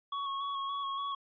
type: tone with vibrato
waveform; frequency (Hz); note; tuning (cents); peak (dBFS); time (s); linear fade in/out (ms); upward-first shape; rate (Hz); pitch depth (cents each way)
square; 1108.7; C#6; 0; -34; 0.12-1.15; 5; square; 3.5; 19
effects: resampled to 11025 Hz